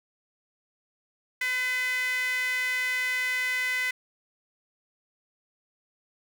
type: tone with high-pass filter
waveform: sawtooth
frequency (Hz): 505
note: B4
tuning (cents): +39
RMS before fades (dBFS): -28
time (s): 1.41-3.91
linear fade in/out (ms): 5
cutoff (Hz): 1900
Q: 9.2
effects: none